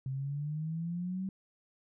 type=exponential sweep; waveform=sine; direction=up; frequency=130.81 to 193.1 Hz; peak=-33 dBFS; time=0.06-1.29 s; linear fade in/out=2 ms; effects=none